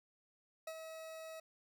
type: tone with ADSR envelope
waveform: 40% pulse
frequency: 642 Hz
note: E5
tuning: 46 cents flat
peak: -40 dBFS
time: 0.67-1.4 s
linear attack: 5 ms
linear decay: 58 ms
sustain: -6 dB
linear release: 5 ms
effects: none